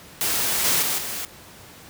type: noise with level steps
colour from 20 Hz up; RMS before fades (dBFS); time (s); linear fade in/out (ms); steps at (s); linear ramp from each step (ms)
white; -23 / -20 / -24 / -30; 0.21-1.25; 0; 0.64 / 0.82 / 0.98; 5
effects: pink hiss -45 dBFS RMS until 1.89 s + high-pass 60 Hz 12 dB/octave